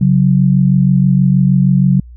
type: tone pair together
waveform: sine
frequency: 138.4 / 184.74 Hz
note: C#3 / F#3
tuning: -2 / -2 cents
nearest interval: perfect fourth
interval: 500 cents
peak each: -10 dBFS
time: 0.01-2 s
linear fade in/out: 5 ms
effects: added 60 Hz sine -32 dBFS peak until 2.16 s